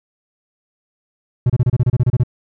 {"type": "tone bursts", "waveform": "triangle", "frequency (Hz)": 123.2, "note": "B2", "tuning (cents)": -4, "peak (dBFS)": -8, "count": 12, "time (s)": [1.46, 2.235], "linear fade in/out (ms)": 5, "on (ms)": 38, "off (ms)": 29, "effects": []}